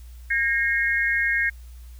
sine tone cluster, 1625 / 1856 / 2153 Hz, G#6 / A#6 / C7, -38 / -8 / +49 cents, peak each -24 dBFS, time 0.3-1.5 s, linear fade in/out 10 ms, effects added 60 Hz sine -39 dBFS peak until 1.99 s + white hiss -57 dBFS RMS until 1.99 s

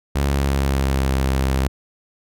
sawtooth tone with pitch glide, 69.7 to 66.48 Hz, C#2 to C2, +10 to +28 cents, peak -13 dBFS, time 0.15-1.68 s, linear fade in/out 10 ms, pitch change -82 cents, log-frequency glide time 0.28-1.13 s, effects none

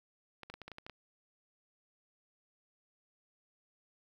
clicks, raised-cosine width 0.3 ms, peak -30 dBFS, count 9, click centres 0.433 / 0.5 / 0.54 / 0.617 / 0.68 / 0.717 / 0.784 / 0.865 / 0.897 s, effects 10-bit

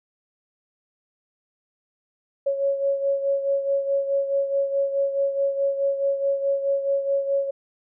sine beating tone pair, 553 / 557.7 Hz, C#5 / C#5, -4 / +10 cents, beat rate 4.7 Hz, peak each -21 / -28 dBFS, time 2.46-7.51 s, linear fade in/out 10 ms, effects none

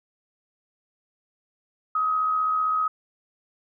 sine tone with amplitude modulation, 1265 Hz, D#6, 28 cents sharp, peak -19 dBFS, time 1.95-2.88 s, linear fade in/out 5 ms, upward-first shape sine, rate 75.5 Hz, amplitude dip 35%, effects none

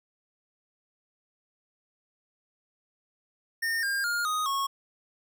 square tone with pitch steps, 1825 / 1607.2 / 1415.4 / 1246.5 / 1097.8 Hz, A#6 / G6 / F6 / D#6 / C#6, -37 / +43 / +23 / +3 / -17 cents, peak -27 dBFS, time 3.62-4.67 s, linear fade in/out 10 ms, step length 210 ms, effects none

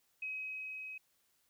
sine tone with level ramp, 2539 Hz, D#7, 34 cents sharp, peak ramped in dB -37 to -43 dBFS, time 0.22-0.98 s, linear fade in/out 5 ms, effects white hiss -75 dBFS RMS until 1.49 s

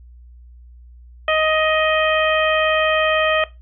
harmonic tone, 626 Hz, D#5, 10 cents sharp, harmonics 1 / 2 / 3 / 4 / 5, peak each -18 / -21 / -23 / -24 / -25 dBFS, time 1.28-3.44 s, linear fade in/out 2 ms, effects noise-tail reverb RT60 0.2 s tail -17 dB re dry + added 60 Hz sine -40 dBFS peak until 3.61 s

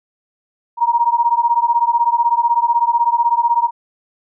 sine beating tone pair, 935 / 951 Hz, A#5 / A#5, +5 / +34 cents, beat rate 16 Hz, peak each -15 dBFS, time 0.77-3.71 s, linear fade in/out 50 ms, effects none

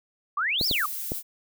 sine exponential two-way sweep, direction up then down, 1100 to 5580 to 1100 Hz, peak -23 dBFS, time 0.37-0.86 s, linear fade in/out 5 ms, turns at 0.67 s
violet noise, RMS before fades -33 dBFS, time 0.58-1.23 s, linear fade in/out 50 ms
clicks, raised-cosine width 2 ms, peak -16 dBFS, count 3, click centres 0.612 / 0.712 / 1.119 s
effects none

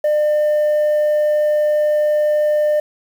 sine tone, 601 Hz, D5, 40 cents sharp, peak -10 dBFS, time 0.04-2.8 s, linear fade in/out 5 ms, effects tanh soft clip ceiling -12 dBFS + 7-bit

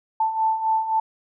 sine beating tone pair, 881 / 884.8 Hz, A5 / A5, +2 / +9 cents, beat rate 3.8 Hz, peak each -26 / -20 dBFS, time 0.2-1 s, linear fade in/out 5 ms, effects none

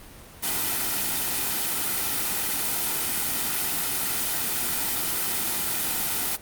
white noise with comb filter, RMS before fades -26 dBFS, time 0.42-6.37 s, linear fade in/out 20 ms, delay 1.8 ms, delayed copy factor -0.5, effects pink hiss -46 dBFS RMS until 6.41 s + Opus 32 kbps

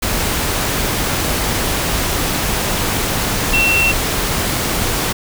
sine tone in noise, 2709 Hz, E7, 47 cents sharp, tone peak -12 dBFS, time 3.53-3.92 s, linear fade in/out 10 ms, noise pink, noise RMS -18 dBFS, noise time 0.02-5.13 s, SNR +3 dB, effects none

